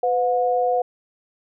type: tone pair together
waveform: sine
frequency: 502.7 / 721 Hz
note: B4 / F#5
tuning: +31 / -45 cents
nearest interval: tritone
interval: 624 cents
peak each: -20 dBFS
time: 0.03-0.82 s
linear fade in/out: 5 ms
effects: none